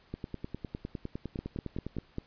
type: two click trains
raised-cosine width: 3 ms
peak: -21 / -23 dBFS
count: 5 / 19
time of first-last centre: 1.39-2.184 / 0.14-1.967 s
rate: 5.04 / 9.85 Hz
effects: pink hiss -62 dBFS RMS until 2.26 s + resampled to 11025 Hz